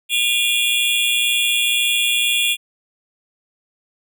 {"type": "tone cluster", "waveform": "square", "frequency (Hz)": [2427, 2778, 3319, 3441], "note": ["D#7", "F7", "G#7", "A7"], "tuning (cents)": [-44, -10, -2, -39], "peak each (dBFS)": -22, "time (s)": [0.09, 2.57], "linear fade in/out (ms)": 50, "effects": []}